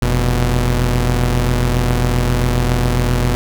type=tone pair together; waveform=sawtooth; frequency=43.17 / 122.1 Hz; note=F1 / B2; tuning=-19 / -19 cents; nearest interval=octave + tritone; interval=1800 cents; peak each=-12 dBFS; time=0.02-3.35 s; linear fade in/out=0 ms; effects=none